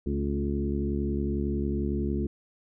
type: harmonic tone with a mistuned harmonic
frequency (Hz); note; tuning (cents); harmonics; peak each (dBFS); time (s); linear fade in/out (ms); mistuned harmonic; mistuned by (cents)
71; C#2; +42; 1 / 2 / 3 / 4 / 5 / 6; -30 / -35 / -31 / -35 / -33 / -40; 0.06-2.27; 5; 4; -27
effects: none